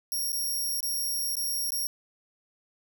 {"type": "tone with dropouts", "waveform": "5% pulse", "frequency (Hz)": 5588, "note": "F8", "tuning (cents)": 0, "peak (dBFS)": -22, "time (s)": [0.12, 1.87], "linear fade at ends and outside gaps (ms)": 1, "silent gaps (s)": [[0.321, 0.329], [0.805, 0.829], [1.354, 1.368], [1.705, 1.72]], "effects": []}